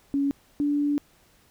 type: tone pair in turn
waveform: sine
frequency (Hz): 280 / 290.1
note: C#4 / D4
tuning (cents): +18 / -21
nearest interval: minor second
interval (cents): 61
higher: second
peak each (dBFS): -21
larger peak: neither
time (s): 0.14-0.31 / 0.6-0.98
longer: second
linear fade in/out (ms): 0
effects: pink hiss -60 dBFS RMS until 1.5 s